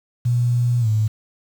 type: tone with pitch glide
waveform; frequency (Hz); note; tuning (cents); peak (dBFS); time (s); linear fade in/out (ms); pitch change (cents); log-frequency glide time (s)
sine; 121.1 to 108.51; B2 to A2; -34 to -24; -15; 0.25-1.08; 10; -190; 0.8-0.88
effects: 7-bit